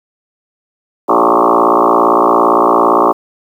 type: tone with frequency modulation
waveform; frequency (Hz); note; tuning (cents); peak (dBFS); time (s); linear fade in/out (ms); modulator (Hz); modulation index
sine; 740; F#5; 0; -6; 1.08-3.13; 20; 57.6; 7.9
effects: high-pass 200 Hz 12 dB/octave + 7-bit